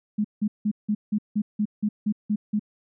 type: tone bursts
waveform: sine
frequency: 210.1 Hz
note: G#3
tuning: 20 cents sharp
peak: -20 dBFS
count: 11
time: 0.18-2.595 s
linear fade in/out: 10 ms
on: 65 ms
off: 170 ms
effects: none